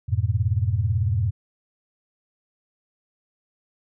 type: chord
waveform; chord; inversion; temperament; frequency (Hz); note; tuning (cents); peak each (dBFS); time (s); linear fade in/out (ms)
sine; F diminished; none; equal with one note detuned; 87.31 / 105.58 / 123.47; F2 / Ab2 / Cb3; 0 / +29 / 0; -24 / -22 / -26; 0.08-1.31; 20
effects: none